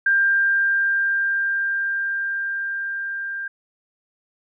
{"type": "tone with level ramp", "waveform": "sine", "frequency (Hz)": 1592, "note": "G6", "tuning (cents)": 26, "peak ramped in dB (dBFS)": [-14, -26], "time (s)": [0.06, 3.48], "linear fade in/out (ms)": 5, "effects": []}